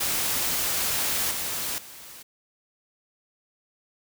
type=noise with level steps; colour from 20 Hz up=white; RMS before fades=-26 / -30 / -44 dBFS; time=0-2.23 s; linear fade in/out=10 ms; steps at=1.31 / 1.78 s; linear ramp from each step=2 ms; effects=none